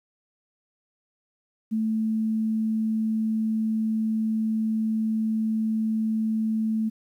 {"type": "tone", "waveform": "sine", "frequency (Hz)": 220, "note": "A3", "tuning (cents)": 0, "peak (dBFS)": -22, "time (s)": [1.71, 6.9], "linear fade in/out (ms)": 20, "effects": ["10-bit"]}